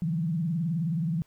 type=tone with vibrato; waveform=sine; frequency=164.5 Hz; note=E3; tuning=3 cents flat; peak=-25 dBFS; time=0.02-1.22 s; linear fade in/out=0 ms; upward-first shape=triangle; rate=19 Hz; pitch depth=210 cents each way; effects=pink hiss -66 dBFS RMS until 1.26 s